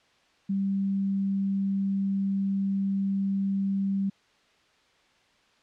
sine tone, 195.8 Hz, G3, 2 cents flat, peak -24 dBFS, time 0.49-4.1 s, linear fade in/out 10 ms, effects white hiss -63 dBFS RMS until 5.62 s + low-pass 4000 Hz 12 dB/octave

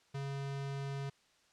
square tone, 138.5 Hz, C#3, 1 cent flat, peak -38 dBFS, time 0.14-1.1 s, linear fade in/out 10 ms, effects white hiss -69 dBFS RMS until 1.52 s + low-pass 6000 Hz 12 dB/octave

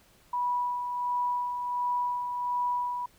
sine tone with tremolo, 979 Hz, B5, 15 cents flat, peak -25 dBFS, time 0.33-3.06 s, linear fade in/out 5 ms, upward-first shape sine, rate 1.4 Hz, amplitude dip 45%, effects pink hiss -61 dBFS RMS until 3.18 s

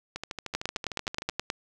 two click trains, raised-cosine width 0.2 ms, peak -17 / -11 dBFS, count 16 / 10, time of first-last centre 0.16-1.296 / 0.55-1.501 s, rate 13.2 / 9.46 Hz, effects none

